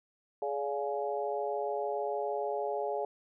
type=harmonic tone with a mistuned harmonic; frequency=139.8 Hz; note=C#3; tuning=15 cents sharp; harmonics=3 / 4 / 5 / 6; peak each=-35 / -36 / -37 / -38 dBFS; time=0.42-3.05 s; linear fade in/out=2 ms; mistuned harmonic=4; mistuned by=+41 cents; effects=none